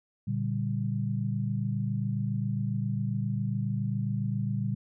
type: chord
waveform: sine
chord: G minor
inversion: first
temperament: equal with one note detuned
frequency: 116.54 / 143.89 / 196 Hz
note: Bb2 / D3 / G3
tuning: 0 / -35 / 0 cents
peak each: -30 / -33 / -32 dBFS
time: 0.27-4.75 s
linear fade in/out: 10 ms
effects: none